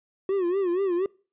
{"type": "tone with vibrato", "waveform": "triangle", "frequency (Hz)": 370, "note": "F#4", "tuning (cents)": 0, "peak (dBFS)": -20, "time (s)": [0.29, 1.06], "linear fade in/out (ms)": 2, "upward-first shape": "sine", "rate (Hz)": 4.2, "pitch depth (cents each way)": 130, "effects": ["noise-tail reverb RT60 0.4 s tail -25 dB re dry", "resampled to 8000 Hz"]}